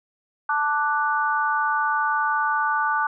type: chord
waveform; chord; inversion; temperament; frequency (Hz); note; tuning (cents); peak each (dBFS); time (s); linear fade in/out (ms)
sine; D major; second; equal; 880 / 1174.7 / 1480; A5 / D6 / F#6; 0 / 0 / 0; -24; 0.49-3.07; 5
effects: none